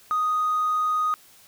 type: tone with hard clipping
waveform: sine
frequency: 1244.5 Hz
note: D#6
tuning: in tune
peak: -21 dBFS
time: 0.11-1.14 s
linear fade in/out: 0 ms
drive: 1 dB
effects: white hiss -53 dBFS RMS until 1.47 s